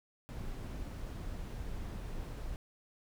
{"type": "noise", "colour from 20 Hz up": "brown", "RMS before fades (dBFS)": -41, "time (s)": [0.29, 2.56], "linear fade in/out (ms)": 0, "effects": []}